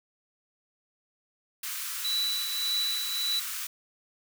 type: high-pass noise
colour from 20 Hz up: white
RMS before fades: -35 dBFS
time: 1.63-3.67 s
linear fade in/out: 5 ms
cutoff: 1100 Hz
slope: 48 dB/octave
type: tone with tremolo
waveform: sine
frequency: 3951 Hz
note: B7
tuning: in tune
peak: -25 dBFS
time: 2.04-3.4 s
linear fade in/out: 10 ms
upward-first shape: triangle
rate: 1.7 Hz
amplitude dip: 60%
effects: none